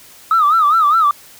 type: tone with vibrato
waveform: sine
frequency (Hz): 1250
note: D#6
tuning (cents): +8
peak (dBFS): -8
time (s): 0.31-1.11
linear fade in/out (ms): 2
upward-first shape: sine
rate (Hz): 4.9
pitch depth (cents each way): 140
effects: tanh soft clip ceiling -5 dBFS + white hiss -42 dBFS RMS until 1.39 s